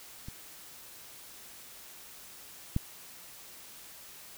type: clicks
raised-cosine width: 5 ms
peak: -29 / -15 dBFS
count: 2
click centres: 0.285 / 2.764 s
effects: white hiss -50 dBFS RMS until 4.37 s